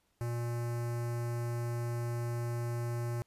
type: tone with notch filter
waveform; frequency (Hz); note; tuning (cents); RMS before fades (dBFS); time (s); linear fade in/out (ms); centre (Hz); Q
square; 118.8; A#2; +33; -35; 0.21-3.22; 0; 3400; 0.78
effects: pink hiss -75 dBFS RMS until 3.26 s + resampled to 32000 Hz